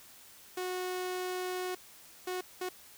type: tone bursts at uneven times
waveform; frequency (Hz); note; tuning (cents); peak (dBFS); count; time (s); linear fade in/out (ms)
sawtooth; 365.9; F#4; -19; -30; 3; 0.57-1.75 / 2.27-2.41 / 2.61-2.69; 5
effects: white hiss -55 dBFS RMS until 2.97 s